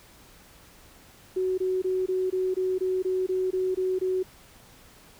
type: tone bursts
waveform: sine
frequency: 372.3 Hz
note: F#4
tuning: 11 cents sharp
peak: -23 dBFS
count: 12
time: 1.36-4.231 s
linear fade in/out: 10 ms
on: 220 ms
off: 21 ms
effects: pink hiss -53 dBFS RMS until 5.19 s